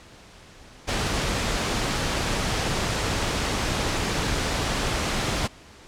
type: noise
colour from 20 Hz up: pink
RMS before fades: -25 dBFS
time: 0.87-5.48 s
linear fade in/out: 20 ms
effects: pink hiss -48 dBFS RMS until 5.87 s + low-pass 7000 Hz 12 dB/octave